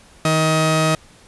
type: tone pair together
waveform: sawtooth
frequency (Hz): 158 / 632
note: D#3 / D#5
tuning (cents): +27 / +27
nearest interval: 2 octaves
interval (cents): 2400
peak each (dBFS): -13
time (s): 0.25-0.95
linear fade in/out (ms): 2
effects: pink hiss -48 dBFS RMS until 1.27 s + resampled to 24000 Hz